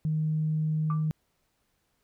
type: tone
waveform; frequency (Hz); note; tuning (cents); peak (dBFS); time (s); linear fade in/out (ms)
sine; 155.56; D#3; 0; -24; 0.05-1.11; 0
type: tone with exponential decay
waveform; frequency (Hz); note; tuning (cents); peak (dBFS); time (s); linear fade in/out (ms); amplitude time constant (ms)
sine; 1174.7; D6; 0; -29; 0.9-1.08; 2; 39
effects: tanh soft clip ceiling -18 dBFS + pink hiss -74 dBFS RMS until 2.03 s

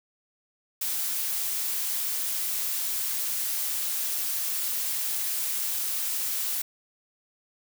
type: noise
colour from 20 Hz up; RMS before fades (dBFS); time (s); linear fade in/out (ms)
blue; -29; 0.81-6.62; 5
effects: none

